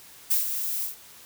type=noise with ADSR envelope; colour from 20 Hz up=violet; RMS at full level=-21 dBFS; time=0.3-0.96 s; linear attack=13 ms; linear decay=130 ms; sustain=-8 dB; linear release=130 ms; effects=white hiss -49 dBFS RMS until 1.25 s